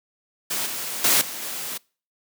white noise with level steps, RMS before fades -26 / -30 / -18 / -33 / -31 dBFS, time 0.5-1.78 s, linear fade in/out 10 ms, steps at 0.66 / 1.04 / 1.21 / 1.42 s, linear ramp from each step 5 ms, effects noise-tail reverb RT60 0.4 s tail -26 dB re dry + high-pass 150 Hz 12 dB/octave

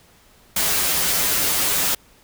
white noise with comb filter, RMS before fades -20 dBFS, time 0.56-1.95 s, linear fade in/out 5 ms, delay 8.4 ms, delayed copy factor -0.75, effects pink hiss -53 dBFS RMS until 2.23 s

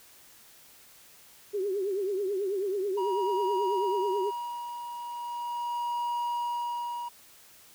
sine tone with vibrato, 392 Hz, G4, in tune, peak -27 dBFS, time 1.53-4.31 s, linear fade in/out 20 ms, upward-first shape triangle, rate 9.2 Hz, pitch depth 130 cents each way
triangle tone with tremolo, 956 Hz, A#5, 43 cents sharp, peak -26 dBFS, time 2.97-7.09 s, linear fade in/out 10 ms, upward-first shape sine, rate 0.39 Hz, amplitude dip 60%
effects white hiss -55 dBFS RMS until 7.74 s

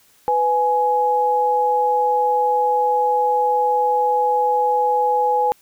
sine tone pair together, 497.6 / 836.9 Hz, B4 / G#5, +13 / +13 cents, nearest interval major sixth, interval 900 cents, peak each -20 / -16 dBFS, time 0.28-5.52 s, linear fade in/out 0 ms, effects white hiss -55 dBFS RMS until 5.61 s

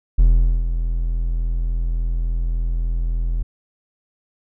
triangle tone with ADSR envelope, 41.75 Hz, E1, 23 cents sharp, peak -6 dBFS, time 0.18-3.43 s, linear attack 12 ms, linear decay 440 ms, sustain -10 dB, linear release 8 ms, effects none

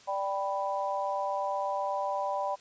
sine chord, G major, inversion second, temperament equal, 587.3 / 784 / 987.8 Hz, D5 / G5 / B5, 0 / 0 / 0 cents, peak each -33 dBFS, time 0.07-2.56 s, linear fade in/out 20 ms, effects white hiss -56 dBFS RMS until 2.6 s + resampled to 16000 Hz

